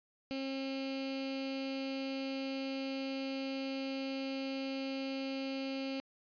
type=tone with notch filter; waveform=15% pulse; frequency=269.1 Hz; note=C4; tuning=49 cents sharp; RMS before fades=-38 dBFS; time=0.31-6 s; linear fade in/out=0 ms; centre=1000 Hz; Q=0.52; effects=resampled to 11025 Hz